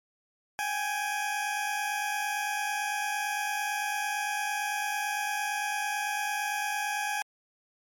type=tone pair together; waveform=20% pulse; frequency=783.1 / 832 Hz; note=G5 / G#5; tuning=-2 / +3 cents; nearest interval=minor second; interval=105 cents; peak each=-30 / -25 dBFS; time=0.59-7.22 s; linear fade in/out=0 ms; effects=MP3 64 kbps